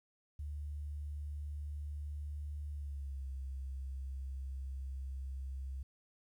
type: tone with pitch glide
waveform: sine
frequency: 73.42 to 66.55 Hz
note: D2 to C2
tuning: 0 to +30 cents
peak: -39 dBFS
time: 0.39-5.83 s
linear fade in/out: 5 ms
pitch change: -170 cents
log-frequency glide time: 2.7-3.27 s
effects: 12-bit